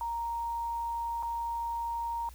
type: tone with dropouts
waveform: sine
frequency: 932.3 Hz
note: A#5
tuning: in tune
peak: -31 dBFS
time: 0.01-2.29 s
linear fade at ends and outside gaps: 1 ms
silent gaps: 1.226-1.231 s
effects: added 60 Hz sine -47 dBFS peak until 2.34 s + white hiss -58 dBFS RMS until 2.34 s